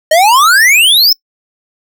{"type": "exponential sweep", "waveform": "square", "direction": "up", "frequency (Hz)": [605, 5400], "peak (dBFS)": -5, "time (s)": [0.11, 1.13], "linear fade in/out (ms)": 5, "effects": ["noise-tail reverb RT60 0.1 s tail -25 dB re dry"]}